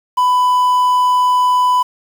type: tone with quantisation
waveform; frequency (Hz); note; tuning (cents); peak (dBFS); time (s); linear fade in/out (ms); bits
triangle; 997; B5; +16; -8; 0.17-1.83; 10; 6
effects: none